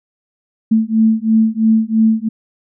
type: beating tone pair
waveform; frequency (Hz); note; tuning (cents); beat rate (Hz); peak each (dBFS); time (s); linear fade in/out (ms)
sine; 220 / 223; A3 / A3; 0 / +23; 3; -13; 0.71-2.29; 10
effects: none